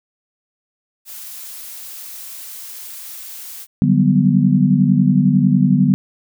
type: noise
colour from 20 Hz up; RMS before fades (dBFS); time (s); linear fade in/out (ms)
blue; -33; 1.05-3.67; 50
type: chord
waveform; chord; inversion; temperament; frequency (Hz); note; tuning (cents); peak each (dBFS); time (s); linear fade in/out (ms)
sine; G major seventh; second; equal; 146.83 / 185 / 196 / 246.9; D3 / F#3 / G3 / B3; 0 / 0 / 0 / 0; -16; 3.82-5.94; 0
effects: none